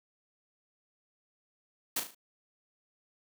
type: noise with echo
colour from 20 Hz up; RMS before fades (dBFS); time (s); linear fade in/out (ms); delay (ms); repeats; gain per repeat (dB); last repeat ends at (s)
white; -31; 1.96-2; 5; 37; 4; -7; 2.148
effects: high-pass 100 Hz 12 dB/octave